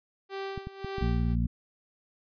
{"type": "tone with tremolo", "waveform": "sawtooth", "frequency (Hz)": 390, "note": "G4", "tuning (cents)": -9, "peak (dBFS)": -29, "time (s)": [0.29, 1.36], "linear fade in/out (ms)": 50, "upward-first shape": "sine", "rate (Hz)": 1.8, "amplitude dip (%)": 80}
{"type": "clicks", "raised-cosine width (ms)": 5, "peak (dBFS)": -24, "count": 4, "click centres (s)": [0.577, 0.671, 0.846, 0.983]}
{"type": "harmonic tone", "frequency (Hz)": 58.27, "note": "A#1", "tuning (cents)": 0, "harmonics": [1, 2, 3, 4], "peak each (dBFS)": [-27, -30, -32, -33], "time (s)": [1.01, 1.47], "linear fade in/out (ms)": 5}
{"effects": ["resampled to 11025 Hz"]}